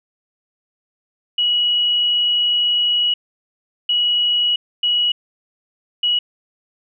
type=tone bursts at uneven times; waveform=sine; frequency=2918 Hz; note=F#7; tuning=25 cents flat; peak=-14 dBFS; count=4; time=1.38-3.14 / 3.89-4.56 / 4.83-5.12 / 6.03-6.19 s; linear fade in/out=5 ms; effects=none